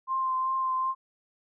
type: tone with vibrato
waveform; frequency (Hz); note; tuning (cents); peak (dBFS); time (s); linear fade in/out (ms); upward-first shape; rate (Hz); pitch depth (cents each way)
sine; 1046.5; C6; 0; -25; 0.07-0.95; 50; triangle; 2.6; 18
effects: none